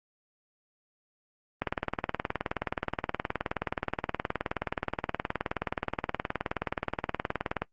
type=click train; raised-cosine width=0.5 ms; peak=-13 dBFS; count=115; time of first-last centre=1.62-7.62 s; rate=19 Hz; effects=noise-tail reverb RT60 0.1 s tail -22 dB re dry + Opus 24 kbps